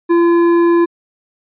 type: tone with hard clipping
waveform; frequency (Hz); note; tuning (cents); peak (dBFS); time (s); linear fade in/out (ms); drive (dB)
sine; 341.1; F4; -41; -10; 0.09-0.86; 20; 9
effects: resampled to 8000 Hz